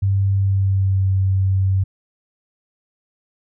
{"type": "tone with pitch glide", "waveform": "sine", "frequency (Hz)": [98, 95.65], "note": ["G2", "G2"], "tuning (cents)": [0, -42], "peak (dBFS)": -14, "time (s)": [0.02, 1.84], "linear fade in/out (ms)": 10, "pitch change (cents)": -42, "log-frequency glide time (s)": [0.34, 1.08], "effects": []}